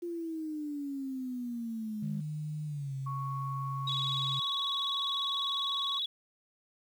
sine exponential sweep, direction down, 349.2 to 200.3 Hz, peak -34 dBFS, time 0.02-2.21 s, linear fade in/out 10 ms
sine tone with pitch glide, 152 to 134.64 Hz, D#3 to C3, -40 to +50 cents, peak -34 dBFS, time 2.02-4.4 s, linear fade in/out 10 ms, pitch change -210 cents, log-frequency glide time 2.65-2.95 s
sine tone, 1108.7 Hz, C#6, in tune, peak -36 dBFS, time 3.06-5.99 s, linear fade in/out 10 ms
sine tone with vibrato, 3600 Hz, A7, 39 cents sharp, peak -30 dBFS, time 3.87-6.06 s, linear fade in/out 5 ms, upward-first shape square, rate 20 Hz, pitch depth 99 cents each way
effects tanh soft clip ceiling -23 dBFS + 10-bit

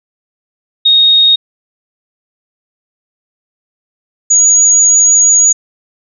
sine tone pair in turn, 3729 / 6753 Hz, A#7 / G#8, 0 / +28 cents, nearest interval minor seventh, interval 1028 cents, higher second, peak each -4 dBFS, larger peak neither, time 0.85-1.36 / 4.3-5.53 s, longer second, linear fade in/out 10 ms, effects none

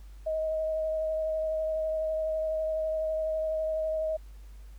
sine tone with vibrato, 631 Hz, D#5, 24 cents sharp, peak -27 dBFS, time 0.26-4.17 s, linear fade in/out 10 ms, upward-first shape triangle, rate 12 Hz, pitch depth 17 cents each way, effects added 50 Hz sine -44 dBFS peak until 4.78 s + pink hiss -63 dBFS RMS until 4.78 s

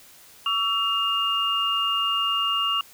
sine tone cluster, 1140 / 1331 / 2820 Hz, C#6 / E6 / F7, +48 / +16 / +16 cents, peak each -26 / -30 / -23 dBFS, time 0.46-2.81 s, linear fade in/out 2 ms, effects white hiss -50 dBFS RMS until 2.93 s

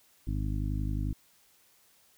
harmonic tone, 51.3 Hz, G#1, 21 cents flat, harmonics 1 / 2 / 3 / 4 / 5 / 6, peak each -31 / -34 / -39 / -44 / -40 / -43 dBFS, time 0.27-1.13 s, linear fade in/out 5 ms, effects white hiss -64 dBFS RMS until 2.17 s

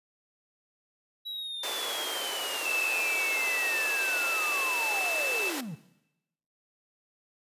triangle linear sweep, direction down, 3908 to 130.81 Hz, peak -33 dBFS, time 1.25-5.76 s, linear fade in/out 20 ms
pink high-pass noise, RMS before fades -35 dBFS, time 1.63-5.61 s, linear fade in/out 5 ms, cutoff 400 Hz, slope 24 dB/octave
sine tone, 2637 Hz, E7, in tune, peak -29 dBFS, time 2.65-5.5 s, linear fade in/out 10 ms
effects noise-tail reverb RT60 0.9 s tail -17 dB re dry + resampled to 32000 Hz

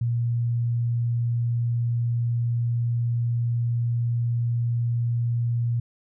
sine tone, 118.4 Hz, A#2, 27 cents sharp, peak -21 dBFS, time 0.01-5.8 s, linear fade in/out 5 ms, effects none

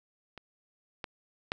clicks, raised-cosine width 0.3 ms, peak -28 / -20 / -14 dBFS, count 3, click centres 0.377 / 1.042 / 1.519 s, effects none

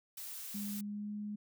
blue noise, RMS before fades -45 dBFS, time 0.17-0.81 s, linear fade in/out 5 ms
sine tone with pitch glide, 204.6 to 208.4 Hz, G#3 to G#3, -26 to +6 cents, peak -38 dBFS, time 0.54-1.36 s, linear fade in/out 10 ms, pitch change +32 cents, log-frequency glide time 0.73-1.12 s
effects none

